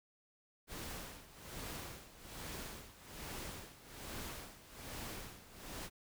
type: noise with tremolo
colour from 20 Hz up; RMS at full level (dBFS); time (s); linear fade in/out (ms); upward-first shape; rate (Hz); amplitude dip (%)
pink; -45; 0.67-5.9; 50; sine; 1.2; 80
effects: none